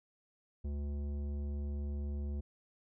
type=tone with tanh clipping; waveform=triangle; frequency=72 Hz; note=D2; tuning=34 cents flat; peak=-37 dBFS; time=0.64-2.41 s; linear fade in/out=10 ms; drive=17 dB; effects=none